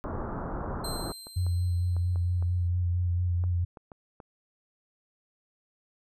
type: low-pass noise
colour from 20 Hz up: pink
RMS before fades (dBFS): -34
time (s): 0.04-1.12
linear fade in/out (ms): 0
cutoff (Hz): 1400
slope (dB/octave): 48
type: tone with exponential decay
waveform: 25% pulse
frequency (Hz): 4131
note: C8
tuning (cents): -23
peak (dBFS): -30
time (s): 0.84-2.68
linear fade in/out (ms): 5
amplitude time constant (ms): 400
type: clicks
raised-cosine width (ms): 1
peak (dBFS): -31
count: 9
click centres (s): 1.269 / 1.466 / 1.966 / 2.159 / 2.425 / 3.439 / 3.772 / 3.918 / 4.202
type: tone with vibrato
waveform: sine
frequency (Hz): 88.4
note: F2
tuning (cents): +22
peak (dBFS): -24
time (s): 1.36-3.65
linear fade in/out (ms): 10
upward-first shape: sine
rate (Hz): 4.4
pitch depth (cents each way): 26
effects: none